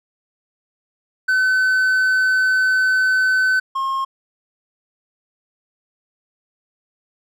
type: tone pair in turn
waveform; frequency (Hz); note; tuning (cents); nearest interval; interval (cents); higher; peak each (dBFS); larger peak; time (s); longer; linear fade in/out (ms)
triangle; 1518 / 1073.4; F#6 / C6; +44 / +44; tritone; 600; first; -12 / -17; first; 1.28-3.6 / 3.75-4.05; first; 10
effects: none